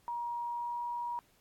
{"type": "tone with pitch glide", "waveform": "sine", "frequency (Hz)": [950, 956.1], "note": ["A#5", "A#5"], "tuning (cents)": [33, 44], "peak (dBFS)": -34, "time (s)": [0.08, 1.19], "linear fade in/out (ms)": 0, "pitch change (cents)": 11, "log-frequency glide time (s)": [0.44, 0.81], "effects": ["pink hiss -68 dBFS RMS until 1.4 s", "AAC 64 kbps"]}